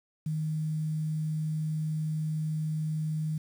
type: tone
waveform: sine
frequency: 155.56 Hz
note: D#3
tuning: in tune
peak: -28 dBFS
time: 0.26-3.38 s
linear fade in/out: 5 ms
effects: 9-bit